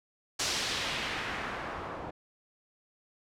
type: noise with low-pass filter sweep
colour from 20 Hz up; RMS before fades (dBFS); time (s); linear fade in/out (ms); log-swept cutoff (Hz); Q
white; -35; 0.39-2.11; 10; 6200 to 760; 1.2
effects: none